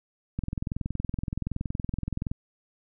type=click train; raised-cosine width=5 ms; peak=-17 dBFS; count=42; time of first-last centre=0.39-2.315 s; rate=21.3 Hz; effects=none